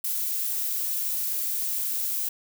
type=noise; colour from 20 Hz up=violet; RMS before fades=-28 dBFS; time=0.04-2.29 s; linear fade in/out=5 ms; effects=none